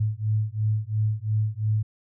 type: beating tone pair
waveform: sine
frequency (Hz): 106.3 / 109.2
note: G#2 / A2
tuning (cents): +41 / -13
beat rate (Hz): 2.9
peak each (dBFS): -25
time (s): 0-1.83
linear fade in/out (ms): 10
effects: none